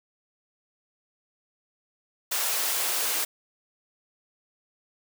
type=noise with high-pass filter sweep; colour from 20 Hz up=white; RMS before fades=-27 dBFS; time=2.31-3.25 s; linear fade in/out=10 ms; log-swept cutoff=640 to 410 Hz; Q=0.96; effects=none

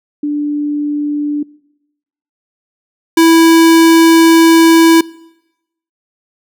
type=tone pair in turn; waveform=sine / square; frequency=293.8 / 328.8 Hz; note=D4 / E4; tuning=+1 / -4 cents; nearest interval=major second; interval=195 cents; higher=second; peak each=-13 / -5 dBFS; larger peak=second; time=0.23-1.43 / 3.17-5.01 s; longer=second; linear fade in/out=5 ms; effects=noise-tail reverb RT60 0.9 s tail -23 dB re dry

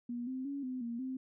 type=tone with pitch steps; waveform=sine; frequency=240.5 / 259.6 / 280.2 / 255.5 / 234.5 / 260.3 Hz; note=B3 / C4 / C#4 / C4 / A#3 / C4; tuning=-46 / -13 / +19 / -41 / +11 / -9 cents; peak=-36 dBFS; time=0.09-1.17 s; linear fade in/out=5 ms; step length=180 ms; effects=none

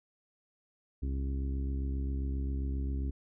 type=harmonic tone; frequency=67.5 Hz; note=C#2; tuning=45 cents flat; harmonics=1 / 2 / 3 / 4 / 5 / 6; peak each=-31 / -43 / -47 / -42 / -50 / -52 dBFS; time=1.02-3.11 s; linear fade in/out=10 ms; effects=none

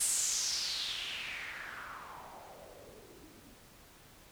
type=noise with low-pass filter sweep; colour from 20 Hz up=blue; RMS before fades=-39 dBFS; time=0-3.55 s; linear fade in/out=10 ms; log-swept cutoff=9100 to 240 Hz; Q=3.8; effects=pink hiss -58 dBFS RMS until 4.31 s

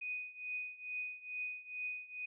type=tone with tremolo; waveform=sine; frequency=2489 Hz; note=D#7; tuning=in tune; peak=-36 dBFS; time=0.01-2.26 s; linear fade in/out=10 ms; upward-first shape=triangle; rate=2.3 Hz; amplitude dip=90%; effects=none

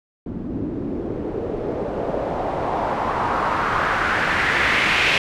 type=noise with low-pass filter sweep; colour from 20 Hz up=white; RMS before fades=-22 dBFS; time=0.26-5.18 s; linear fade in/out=2 ms; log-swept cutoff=240 to 2600 Hz; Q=2.4; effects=none

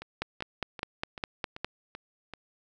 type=two click trains; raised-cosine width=0.3 ms; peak=-24 / -14 dBFS; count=7 / 8; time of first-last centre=0.02-2.337 / 0.22-1.646 s; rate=2.59 / 4.91 Hz; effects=none

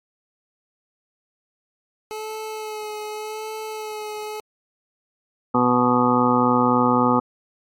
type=tone with vibrato; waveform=25% pulse; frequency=430 Hz; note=A4; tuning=40 cents flat; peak=-25 dBFS; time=2.11-4.4 s; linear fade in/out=0 ms; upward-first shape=sine; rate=0.86 Hz; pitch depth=23 cents each way
type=harmonic tone; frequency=123.6 Hz; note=B2; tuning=2 cents sharp; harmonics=1 / 2 / 3 / 4 / 6 / 7 / 8 / 9 / 10; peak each=-29 / -19 / -28 / -23 / -29 / -22 / -29 / -25 / -22 dBFS; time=5.54-7.2 s; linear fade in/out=10 ms
effects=MP3 64 kbps

